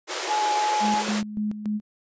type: high-pass noise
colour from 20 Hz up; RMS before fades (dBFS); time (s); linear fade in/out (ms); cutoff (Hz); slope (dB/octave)
pink; -29; 0.07-1.23; 50; 330; 96
type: tone with vibrato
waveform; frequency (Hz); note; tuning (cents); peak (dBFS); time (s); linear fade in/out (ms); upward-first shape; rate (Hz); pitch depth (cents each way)
sine; 845; G#5; +30; -21; 0.27-1.04; 50; sine; 2.8; 9
type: tone with tremolo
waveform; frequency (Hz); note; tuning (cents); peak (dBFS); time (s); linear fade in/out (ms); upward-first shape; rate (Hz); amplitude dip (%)
sine; 210.9; G#3; +27; -23; 0.8-1.81; 50; square; 3.5; 65
effects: resampled to 16000 Hz